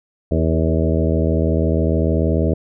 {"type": "harmonic tone with a mistuned harmonic", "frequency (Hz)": 80.1, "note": "E2", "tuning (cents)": -49, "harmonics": [1, 2, 3, 4, 5, 6, 7, 8], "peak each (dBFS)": [-18, -21, -23, -24, -25, -26, -26, -27], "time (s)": [0.31, 2.54], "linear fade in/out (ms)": 5, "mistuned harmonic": 5, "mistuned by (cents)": 27, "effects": []}